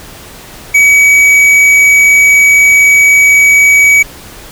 sine tone with tanh clipping, 2271 Hz, C#7, 41 cents sharp, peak -4 dBFS, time 0.74-4.03 s, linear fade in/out 10 ms, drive 10 dB, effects pink hiss -31 dBFS RMS until 4.51 s

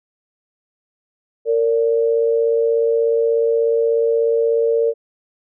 sine tone pair together, 460 / 576.6 Hz, A#4 / D5, -23 / -32 cents, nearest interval major third, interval 391 cents, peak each -14 / -22 dBFS, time 1.45-4.94 s, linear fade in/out 50 ms, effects none

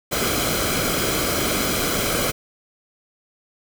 pink noise with comb filter, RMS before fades -22 dBFS, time 0.11-2.32 s, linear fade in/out 20 ms, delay 1.1 ms, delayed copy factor -0.6, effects none

